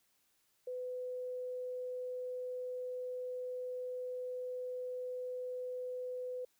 sine tone, 502 Hz, B4, 28 cents sharp, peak -38 dBFS, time 0.67-6.45 s, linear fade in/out 5 ms, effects white hiss -75 dBFS RMS until 6.59 s

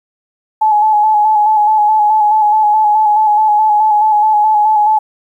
sine tone with vibrato, 852 Hz, G#5, 44 cents sharp, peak -7 dBFS, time 0.61-4.99 s, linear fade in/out 10 ms, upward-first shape square, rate 4.7 Hz, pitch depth 29 cents each way, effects 8-bit

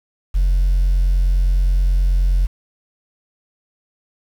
sine tone, 44.78 Hz, F1, 44 cents sharp, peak -10 dBFS, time 0.34-2.47 s, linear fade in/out 20 ms, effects tanh soft clip ceiling -11 dBFS + 7-bit

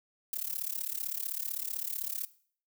violet noise with amplitude modulation, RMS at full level -32 dBFS, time 0.33-2.25 s, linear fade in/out 0 ms, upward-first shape sine, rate 35.7 Hz, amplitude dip 95%, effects noise-tail reverb RT60 0.5 s tail -18 dB re dry

